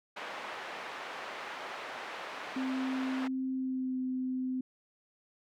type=band-pass noise; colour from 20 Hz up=pink; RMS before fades=-42 dBFS; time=0.16-3.28 s; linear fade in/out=10 ms; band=630 to 2400 Hz; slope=12 dB/octave
type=tone with pitch glide; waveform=sine; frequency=261.6 to 257.1 Hz; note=C4 to C4; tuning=0 to -30 cents; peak=-31 dBFS; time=2.56-4.61 s; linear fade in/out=5 ms; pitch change=-30 cents; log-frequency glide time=3.53-3.98 s
effects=none